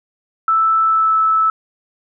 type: tone with pitch glide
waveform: sine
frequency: 1318.5 to 1308.6 Hz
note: E6 to E6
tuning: 0 to -13 cents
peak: -11 dBFS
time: 0.48-1.5 s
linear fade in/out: 2 ms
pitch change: -13 cents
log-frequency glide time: 0.83-1.16 s
effects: none